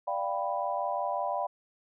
sine chord, G dominant seventh, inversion second, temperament equal, 587.3 / 698.5 / 784 / 987.8 Hz, D5 / F5 / G5 / B5, 0 / 0 / 0 / 0 cents, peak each -34 dBFS, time 0.07-1.47 s, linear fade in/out 10 ms, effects none

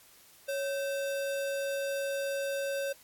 sine tone with sample-and-hold, 554.4 Hz, C#5, in tune, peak -30 dBFS, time 0.48-2.93 s, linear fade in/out 10 ms, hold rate 2100 Hz, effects white hiss -58 dBFS RMS until 3.03 s + AAC 64 kbps

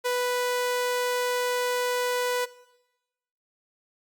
sawtooth tone, 493.9 Hz, B4, in tune, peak -20 dBFS, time 0.04-2.46 s, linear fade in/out 20 ms, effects noise-tail reverb RT60 1.0 s tail -19 dB re dry + Opus 48 kbps

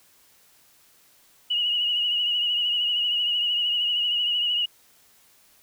sine tone with vibrato, 2902 Hz, F#7, 34 cents flat, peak -21 dBFS, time 1.5-4.66 s, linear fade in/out 10 ms, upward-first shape triangle, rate 13 Hz, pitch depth 49 cents each way, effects white hiss -58 dBFS RMS until 5.62 s

